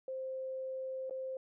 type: tone with dropouts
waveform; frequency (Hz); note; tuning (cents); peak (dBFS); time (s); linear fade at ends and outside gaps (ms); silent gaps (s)
sine; 524; C5; +2; -37; 0.08-1.37; 2; 1.097-1.108
effects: none